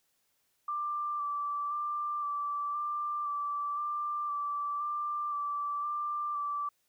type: tone with vibrato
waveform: sine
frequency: 1174 Hz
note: D6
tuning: 1 cent flat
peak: -31 dBFS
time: 0.68-6.69 s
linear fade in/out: 5 ms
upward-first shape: square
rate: 0.97 Hz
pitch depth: 16 cents each way
effects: white hiss -75 dBFS RMS until 6.88 s